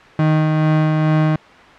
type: tone with tremolo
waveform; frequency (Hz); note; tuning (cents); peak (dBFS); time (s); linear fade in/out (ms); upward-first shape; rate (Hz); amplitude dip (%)
35% pulse; 155.56; D#3; 0; -10; 0.19-1.36; 2; sine; 2.3; 25
effects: white hiss -41 dBFS RMS until 1.78 s + low-pass 2000 Hz 12 dB/octave